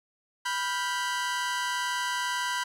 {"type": "tone cluster", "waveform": "sawtooth", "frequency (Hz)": [984, 1404, 1566], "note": ["B5", "F6", "G6"], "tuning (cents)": [-7, 9, -2], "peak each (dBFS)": [-26, -35, -29], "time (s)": [0.45, 2.64], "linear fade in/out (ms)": 10, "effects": ["low-pass 10000 Hz 12 dB/octave", "10-bit"]}